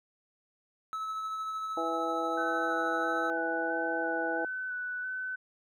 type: tone with tremolo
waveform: triangle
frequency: 1299 Hz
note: E6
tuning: 26 cents flat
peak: -30 dBFS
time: 0.93-3.3 s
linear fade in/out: 0 ms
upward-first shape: triangle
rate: 13 Hz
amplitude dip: 30%
type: harmonic tone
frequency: 164.81 Hz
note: E3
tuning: in tune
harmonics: 2 / 3 / 4 / 5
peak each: -36 / -36 / -36 / -36 dBFS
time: 1.77-4.45 s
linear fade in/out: 2 ms
type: tone with vibrato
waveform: sine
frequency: 1499 Hz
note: F#6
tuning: 22 cents sharp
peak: -33 dBFS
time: 2.37-5.36 s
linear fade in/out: 10 ms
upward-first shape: square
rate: 1.5 Hz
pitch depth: 16 cents each way
effects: none